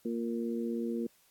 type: harmonic tone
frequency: 116.54 Hz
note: A#2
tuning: in tune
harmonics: 2 / 3 / 4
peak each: -33 / -37 / -39 dBFS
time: 0.05-1.07 s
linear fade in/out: 5 ms
effects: white hiss -66 dBFS RMS until 1.3 s + AAC 64 kbps